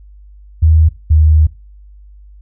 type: tone pair in turn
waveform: sine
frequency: 79.3 / 77.53 Hz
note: D#2 / D#2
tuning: +33 / -6 cents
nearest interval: unison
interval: 39 cents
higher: first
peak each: -5 dBFS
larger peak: neither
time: 0.62-0.89 / 1.1-1.47 s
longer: second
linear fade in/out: 10 ms
effects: noise-tail reverb RT60 0.3 s tail -20 dB re dry + added 50 Hz sine -36 dBFS peak until 2.41 s